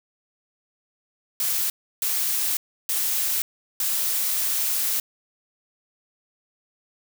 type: noise bursts at uneven times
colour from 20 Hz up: blue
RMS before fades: -24 dBFS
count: 4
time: 1.4-1.7 / 2.02-2.57 / 2.89-3.42 / 3.8-5 s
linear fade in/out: 2 ms
effects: none